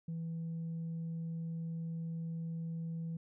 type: tone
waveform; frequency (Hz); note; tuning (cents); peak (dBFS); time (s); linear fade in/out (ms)
sine; 164.81; E3; 0; -35; 0.08-3.17; 5
effects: tanh soft clip ceiling -35 dBFS